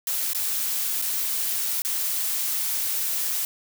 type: noise with dropouts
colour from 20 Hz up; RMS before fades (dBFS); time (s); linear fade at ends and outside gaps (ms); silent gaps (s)
blue; -26; 0.07-3.45; 1; 0.333-0.348 / 1.016-1.022 / 1.82-1.849
effects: none